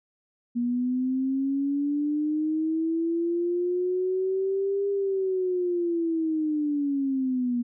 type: linear two-way sweep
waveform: sine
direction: up then down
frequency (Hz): 238.1 to 401.4 to 238.1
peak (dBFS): -23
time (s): 0.55-7.63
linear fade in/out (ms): 20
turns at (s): 4.89
effects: none